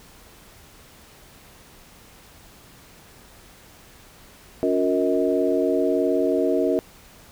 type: tone cluster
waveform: sine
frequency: 281.7 / 360.3 / 463.2 / 634 Hz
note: C#4 / F#4 / A#4 / D#5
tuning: +28 / -46 / -11 / +32 cents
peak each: -24 / -23 / -24 / -24 dBFS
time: 4.63-6.79 s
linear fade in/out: 0 ms
effects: pink hiss -49 dBFS RMS until 7.31 s